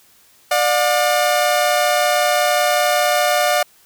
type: tone pair together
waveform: sawtooth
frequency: 594.8 / 720 Hz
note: D5 / F#5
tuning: +22 / -47 cents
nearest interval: minor third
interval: 331 cents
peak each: -13 dBFS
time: 0.51-3.63 s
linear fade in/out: 5 ms
effects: white hiss -52 dBFS RMS until 3.85 s